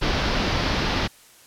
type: low-pass noise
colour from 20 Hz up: pink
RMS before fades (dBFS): -23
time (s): 0.01-1.08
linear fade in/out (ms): 20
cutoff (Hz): 5400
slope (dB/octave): 48
effects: white hiss -51 dBFS RMS until 1.46 s + low-pass 12000 Hz 12 dB/octave